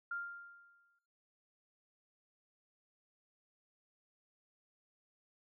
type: tone with exponential decay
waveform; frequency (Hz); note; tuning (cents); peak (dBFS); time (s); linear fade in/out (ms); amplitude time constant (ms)
sine; 1396.9; F6; 0; -36; 0.11-0.99; 5; 190
effects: noise-tail reverb RT60 0.7 s tail -18 dB re dry